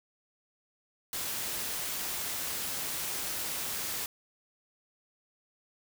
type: noise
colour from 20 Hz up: white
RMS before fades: -35 dBFS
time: 1.13-4.06 s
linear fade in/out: 2 ms
effects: none